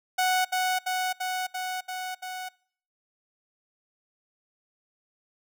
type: tone with echo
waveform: sawtooth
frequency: 740 Hz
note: F#5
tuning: in tune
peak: -18 dBFS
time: 0.18-0.45 s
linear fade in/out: 10 ms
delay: 340 ms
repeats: 6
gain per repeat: -2 dB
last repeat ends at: 2.49 s
effects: noise-tail reverb RT60 0.6 s tail -25 dB re dry